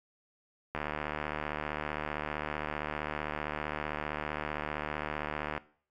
click train, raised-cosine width 0.5 ms, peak -18 dBFS, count 365, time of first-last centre 0.75-5.578 s, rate 75.4 Hz, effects noise-tail reverb RT60 0.5 s tail -19 dB re dry + MP3 96 kbps

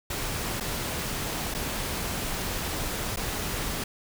pink noise with dropouts, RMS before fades -31 dBFS, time 0.1-3.84 s, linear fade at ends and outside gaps 5 ms, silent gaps 0.601-0.607 / 1.541-1.546 / 3.161-3.17 s, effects none

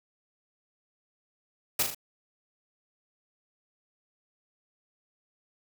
white noise with echo, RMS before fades -25 dBFS, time 1.79-1.83 s, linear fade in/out 5 ms, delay 39 ms, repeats 3, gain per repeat -5 dB, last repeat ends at 1.947 s, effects none

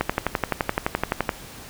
click train, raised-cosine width 0.5 ms, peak -5 dBFS, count 16, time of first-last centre 0.01-1.292 s, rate 11.7 Hz, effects pink hiss -41 dBFS RMS until 1.69 s

